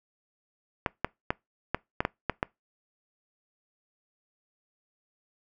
clicks, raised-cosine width 0.5 ms, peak -10 dBFS, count 8, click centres 0.862 / 1.046 / 1.305 / 1.746 / 2.005 / 2.051 / 2.297 / 2.429 s, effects noise-tail reverb RT60 0.2 s tail -24 dB re dry

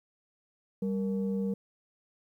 sine tone pair together, 196.52 / 467.4 Hz, G3 / A#4, +5 / +5 cents, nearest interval octave + minor third, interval 1500 cents, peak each -28 / -34 dBFS, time 0.82-1.54 s, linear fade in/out 5 ms, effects tanh soft clip ceiling -22 dBFS + 11-bit

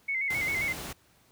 sine tone with vibrato, 2142 Hz, C7, 40 cents sharp, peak -27 dBFS, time 0.08-0.73 s, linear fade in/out 10 ms, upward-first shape square, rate 7.5 Hz, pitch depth 56 cents each way
pink noise, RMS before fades -38 dBFS, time 0.3-0.93 s, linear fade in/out 5 ms
effects pink hiss -63 dBFS RMS until 1.31 s + high-pass 60 Hz 12 dB/octave

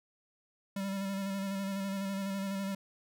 square tone with vibrato, 195.7 Hz, G3, 3 cents flat, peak -34 dBFS, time 0.76-2.75 s, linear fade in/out 5 ms, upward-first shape square, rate 12 Hz, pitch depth 23 cents each way, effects none

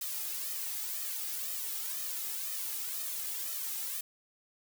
blue noise with flanger, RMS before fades -37 dBFS, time 0.01-4.01 s, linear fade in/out 5 ms, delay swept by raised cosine 1.6 to 2.42 ms, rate 2 Hz, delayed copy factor +0.95, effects none

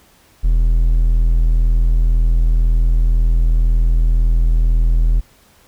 triangle tone, 40.98 Hz, E1, 9 cents flat, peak -8 dBFS, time 0.43-5.21 s, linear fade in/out 20 ms, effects pink hiss -51 dBFS RMS until 5.67 s

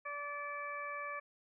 harmonic tone, 579 Hz, D5, 25 cents flat, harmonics 1 / 2 / 3 / 4, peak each -47 / -42 / -46 / -46 dBFS, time 0.05-1.2 s, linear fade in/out 10 ms, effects none

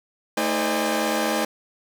sawtooth tone cluster, 221.5 / 317.3 / 518 / 598 / 812 Hz, A3 / D#4 / C5 / D5 / G#5, +12 / +34 / -17 / +31 / -39 cents, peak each -24 dBFS, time 0.37-1.45 s, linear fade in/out 5 ms, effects none

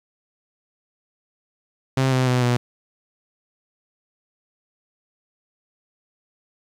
sawtooth tone with pitch steps, 132.4 / 128.93 / 125.55 / 122.26 Hz, C3 / C3 / B2 / B2, +21 / -25 / +29 / -17 cents, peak -13 dBFS, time 1.97-2.57 s, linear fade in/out 5 ms, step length 150 ms, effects low-pass 8000 Hz 12 dB/octave + 9-bit

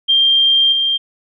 sine tone with level steps, 3184 Hz, G7, 26 cents sharp, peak -9 / -13 dBFS, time 0.08-0.98 s, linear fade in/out 20 ms, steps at 0.72 s, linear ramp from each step 5 ms, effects none

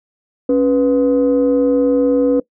sine tone pair together, 276.2 / 492.1 Hz, C#4 / B4, -6 / -6 cents, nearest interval minor seventh, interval 1000 cents, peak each -12 dBFS, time 0.49-2.4 s, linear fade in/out 5 ms, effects noise-tail reverb RT60 0.1 s tail -20 dB re dry + tanh soft clip ceiling -6 dBFS

